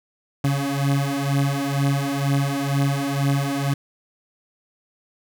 30% pulse beating tone pair, 138.59 / 140.69 Hz, C#3 / C#3, 0 / +26 cents, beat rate 2.1 Hz, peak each -20 dBFS, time 0.44-3.74 s, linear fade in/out 5 ms, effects none

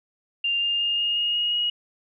sine tone with pitch steps, 2794 / 2810 / 2826 / 2843 / 2859 / 2876 / 2893 Hz, F7 / F7 / F7 / F7 / F7 / F#7 / F#7, 0 / +10 / +20 / +30 / +40 / -50 / -40 cents, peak -21 dBFS, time 0.44-1.7 s, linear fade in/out 5 ms, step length 180 ms, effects none

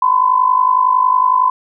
sine tone with amplitude modulation, 1014 Hz, B5, 45 cents sharp, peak -6 dBFS, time 0.02-1.5 s, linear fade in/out 5 ms, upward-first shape sine, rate 50.9 Hz, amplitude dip 75%, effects none

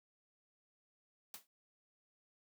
white noise with exponential decay, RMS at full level -45 dBFS, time 1.34-1.47 s, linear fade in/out 1 ms, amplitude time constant 27 ms, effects high-pass 200 Hz 12 dB/octave

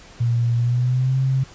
sine tone with pitch glide, 118.2 to 132.68 Hz, A#2 to C3, +24 to +25 cents, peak -16 dBFS, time 0.2-1.44 s, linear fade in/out 10 ms, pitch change +201 cents, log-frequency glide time 0.57-1.18 s, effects pink hiss -45 dBFS RMS until 1.54 s + resampled to 16000 Hz

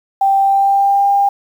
sine tone with pitch glide, 784 to 800 Hz, G5 to G5, 0 to +35 cents, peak -9 dBFS, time 0.21-1.29 s, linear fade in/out 5 ms, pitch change +35 cents, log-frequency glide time 0.39-1.09 s, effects 7-bit

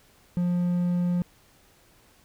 triangle tone, 176.5 Hz, F3, 19 cents sharp, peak -20 dBFS, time 0.37-1.22 s, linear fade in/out 0 ms, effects pink hiss -59 dBFS RMS until 2.24 s

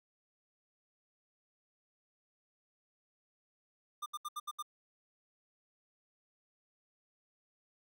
square tone bursts, 1200 Hz, D6, 37 cents sharp, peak -38 dBFS, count 6, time 4.02-4.626 s, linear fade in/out 10 ms, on 41 ms, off 72 ms, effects none

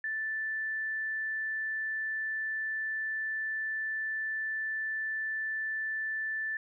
sine tone, 1760 Hz, A6, in tune, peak -31 dBFS, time 0.04-6.57 s, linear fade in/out 2 ms, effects none

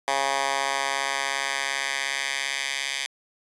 10% pulse tone with high-pass filter sweep, 137.3 Hz, C#3, 16 cents flat, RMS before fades -27 dBFS, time 0.08-3.06 s, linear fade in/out 0 ms, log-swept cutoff 860 to 2500 Hz, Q 1.4, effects resampled to 22050 Hz

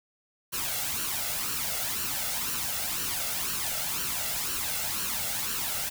white noise with flanger, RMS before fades -31 dBFS, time 0.52-5.9 s, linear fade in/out 20 ms, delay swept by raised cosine 0.69 to 1.48 ms, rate 2 Hz, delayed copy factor +0.6, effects none

